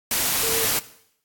sine tone in noise, 452.2 Hz, A4, 47 cents sharp, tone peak -27 dBFS, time 0.43-0.65 s, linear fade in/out 2 ms, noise white, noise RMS -22 dBFS, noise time 0.11-0.79 s, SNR -8 dB, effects noise-tail reverb RT60 0.7 s tail -17 dB re dry + AAC 64 kbps

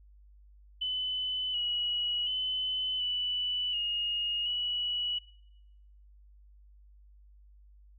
sine tone with pitch steps, 3014 / 2918 / 3026 / 2970 / 2861 / 2935 Hz, F#7 / F#7 / F#7 / F#7 / F7 / F#7, +31 / -25 / +38 / +6 / +41 / -15 cents, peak -29 dBFS, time 0.81-5.19 s, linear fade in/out 10 ms, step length 730 ms, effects noise-tail reverb RT60 0.9 s tail -20 dB re dry + added 50 Hz sine -54 dBFS peak until 7.98 s

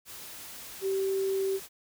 sine tone in noise, 386.6 Hz, G4, 24 cents flat, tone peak -26 dBFS, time 0.81-1.6 s, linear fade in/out 50 ms, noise white, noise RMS -44 dBFS, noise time 0.05-1.69 s, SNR +15 dB, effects none

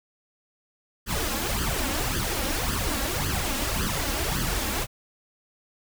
pink noise with flanger, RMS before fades -27 dBFS, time 1.06-4.87 s, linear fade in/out 50 ms, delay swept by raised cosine 0.63 to 3.73 ms, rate 1.8 Hz, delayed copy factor +0.75, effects none

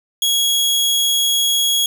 sawtooth tone, 3322 Hz, G#7, in tune, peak -11 dBFS, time 0.22-1.86 s, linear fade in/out 2 ms, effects 7-bit

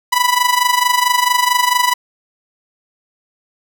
sawtooth tone with amplitude modulation, 987.8 Hz, B5, in tune, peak -5 dBFS, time 0.12-1.94 s, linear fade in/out 10 ms, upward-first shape sine, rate 24.5 Hz, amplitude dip 75%, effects none

